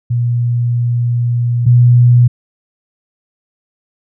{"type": "tone pair in turn", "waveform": "sine", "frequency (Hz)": [120, 121.75], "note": ["B2", "B2"], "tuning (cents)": [-49, -24], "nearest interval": "unison", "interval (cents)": 25, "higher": "second", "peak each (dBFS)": [-11, -4], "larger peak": "second", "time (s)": [[0.1, 1.66], [1.66, 2.28]], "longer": "first", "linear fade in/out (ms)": 10, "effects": []}